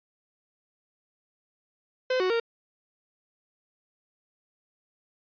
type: tone with pitch steps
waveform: 45% pulse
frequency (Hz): 512 / 369.8 / 463.3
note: C5 / F#4 / A#4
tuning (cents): -38 / -1 / -11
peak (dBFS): -23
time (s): 2.1-2.4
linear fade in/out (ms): 5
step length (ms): 100
effects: resampled to 11025 Hz